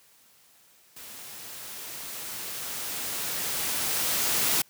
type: noise with level ramp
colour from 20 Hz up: white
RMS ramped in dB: -44 to -24 dBFS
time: 0.96-4.62 s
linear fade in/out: 5 ms
effects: white hiss -59 dBFS RMS until 4.69 s + high-pass 80 Hz 12 dB/octave